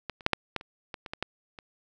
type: clicks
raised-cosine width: 0.3 ms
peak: -17 / -30 / -6 / -6 / -13 / -28 / -20 / -23 / -18 / -13 / -27 dBFS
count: 11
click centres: 0.097 / 0.208 / 0.264 / 0.333 / 0.563 / 0.611 / 0.942 / 1.062 / 1.135 / 1.226 / 1.588 s
effects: none